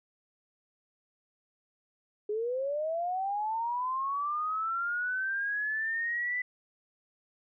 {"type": "linear sweep", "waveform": "sine", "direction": "up", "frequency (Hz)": [410.1, 2000], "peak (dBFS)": -29, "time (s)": [2.29, 6.42], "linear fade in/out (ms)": 5, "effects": []}